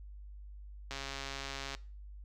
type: click train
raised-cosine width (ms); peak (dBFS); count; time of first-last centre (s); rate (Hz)
0.2; -23; 116; 0.91-1.749; 137
effects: noise-tail reverb RT60 0.4 s tail -21 dB re dry + added 50 Hz sine -46 dBFS peak until 2.24 s